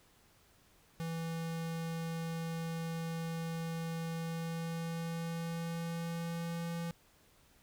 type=tone with pitch glide; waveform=square; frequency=164.81 to 168.56 Hz; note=E3 to E3; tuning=0 to +39 cents; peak=-37 dBFS; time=1-6.91 s; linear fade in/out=0 ms; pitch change=+39 cents; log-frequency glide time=4.15-6.76 s; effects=pink hiss -66 dBFS RMS until 7.62 s